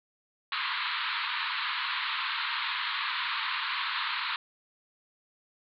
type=band-pass noise; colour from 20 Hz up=pink; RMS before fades=-32 dBFS; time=0.52-4.36 s; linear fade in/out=2 ms; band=940 to 4300 Hz; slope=96 dB/octave; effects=none